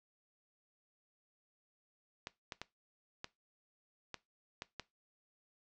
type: clicks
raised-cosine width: 0.2 ms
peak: -24 dBFS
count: 7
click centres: 2.271 / 2.522 / 2.616 / 3.244 / 4.143 / 4.621 / 4.797 s
effects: noise-tail reverb RT60 0.2 s tail -19 dB re dry + low-pass 7000 Hz 12 dB/octave